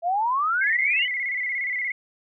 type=exponential sweep; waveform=sine; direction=up; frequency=659.3 to 3071 Hz; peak=-20 dBFS; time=0.02-1.08 s; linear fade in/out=50 ms
type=tone with vibrato; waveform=sine; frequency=2073 Hz; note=C7; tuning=17 cents flat; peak=-24 dBFS; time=0.61-1.92 s; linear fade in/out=5 ms; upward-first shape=square; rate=17 Hz; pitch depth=69 cents each way
effects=none